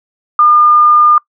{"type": "tone", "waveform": "sine", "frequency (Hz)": 1209, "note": "D6", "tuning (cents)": 50, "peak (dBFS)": -4, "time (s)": [0.39, 1.18], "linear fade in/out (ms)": 2, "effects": ["noise-tail reverb RT60 0.1 s tail -23 dB re dry"]}